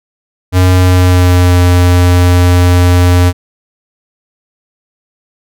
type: tone with pitch glide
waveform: square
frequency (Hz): 91.7 to 88.99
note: F#2 to F2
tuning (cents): -15 to +33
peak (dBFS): -5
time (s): 0.52-3.33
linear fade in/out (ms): 50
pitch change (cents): -52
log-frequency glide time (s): 0.73-1.58
effects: none